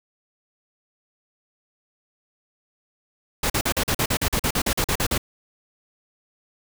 pink noise bursts, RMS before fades -22 dBFS, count 16, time 3.43-5.179 s, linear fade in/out 5 ms, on 69 ms, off 43 ms, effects none

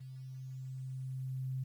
sine tone with level ramp, 130.81 Hz, C3, in tune, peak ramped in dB -45 to -34 dBFS, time 0-1.64 s, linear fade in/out 10 ms, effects 11-bit

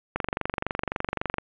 click train, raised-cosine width 0.5 ms, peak -11 dBFS, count 30, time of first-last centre 0.16-1.384 s, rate 23.7 Hz, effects resampled to 8000 Hz + 7-bit

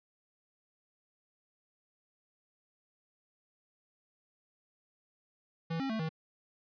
square tone with pitch steps, 164.5 / 270.2 / 220.9 / 159.5 Hz, E3 / C#4 / A3 / D#3, -3 / -44 / +7 / +43 cents, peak -33 dBFS, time 5.7-6.092 s, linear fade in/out 10 ms, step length 98 ms, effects resampled to 11025 Hz + 11-bit

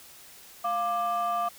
sine tone pair together, 698.5 / 1182.9 Hz, F5 / D6, 0 / +12 cents, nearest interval major sixth, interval 912 cents, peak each -26 dBFS, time 0.64-1.49 s, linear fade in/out 10 ms, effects tanh soft clip ceiling -22 dBFS + white hiss -50 dBFS RMS until 1.58 s

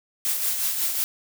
blue noise with tremolo, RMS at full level -23 dBFS, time 0.25-1.04 s, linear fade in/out 0 ms, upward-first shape triangle, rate 5.5 Hz, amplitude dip 50%, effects none

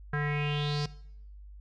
square tone with low-pass filter sweep, 146.83 Hz, D3, in tune, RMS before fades -30 dBFS, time 0.13-0.86 s, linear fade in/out 5 ms, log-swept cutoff 1600 to 5100 Hz, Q 5.6, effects noise-tail reverb RT60 0.7 s tail -19 dB re dry + added 50 Hz sine -45 dBFS peak until 1.6 s

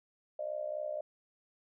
sine tone with amplitude modulation, 606 Hz, D#5, 46 cents flat, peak -31 dBFS, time 0.39-1.01 s, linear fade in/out 5 ms, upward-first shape sine, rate 63.9 Hz, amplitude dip 80%, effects none

